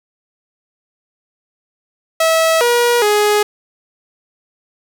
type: tone with pitch steps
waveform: sawtooth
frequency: 649 / 479.2 / 417.6 Hz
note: E5 / A#4 / G#4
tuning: -27 / +48 / +10 cents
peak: -7 dBFS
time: 2.2-3.43 s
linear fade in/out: 5 ms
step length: 410 ms
effects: none